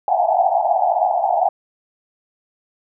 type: band-pass noise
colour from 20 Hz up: white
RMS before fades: -17 dBFS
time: 0.08-1.49 s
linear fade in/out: 2 ms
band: 660 to 840 Hz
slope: 96 dB/octave
effects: none